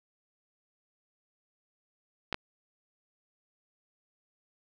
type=clicks; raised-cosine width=0.3 ms; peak=-15 dBFS; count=2; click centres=2.327 / 2.344 s; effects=none